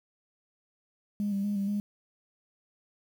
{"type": "tone with vibrato", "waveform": "sine", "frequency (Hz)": 201.8, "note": "G#3", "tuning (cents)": -49, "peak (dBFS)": -26, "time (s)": [1.2, 1.8], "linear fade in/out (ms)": 0, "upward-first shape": "square", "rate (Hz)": 4.2, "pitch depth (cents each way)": 31, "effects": ["tanh soft clip ceiling -23 dBFS", "9-bit"]}